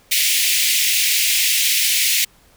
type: high-pass noise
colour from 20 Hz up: pink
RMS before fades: -17 dBFS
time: 0.11-2.25 s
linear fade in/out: 10 ms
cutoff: 2100 Hz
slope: 48 dB/octave
effects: pink hiss -53 dBFS RMS until 2.56 s